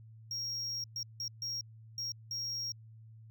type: tone bursts at uneven times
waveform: triangle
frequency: 5588 Hz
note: F8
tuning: in tune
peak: -34 dBFS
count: 6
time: 0.31-0.84 / 0.96-1.03 / 1.2-1.28 / 1.42-1.61 / 1.98-2.12 / 2.31-2.72 s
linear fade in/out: 2 ms
effects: added 111 Hz sine -51 dBFS peak until 3.3 s